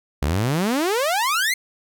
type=exponential sweep; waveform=sawtooth; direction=up; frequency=65.41 to 2149 Hz; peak=-15 dBFS; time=0.22-1.54 s; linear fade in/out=5 ms; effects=none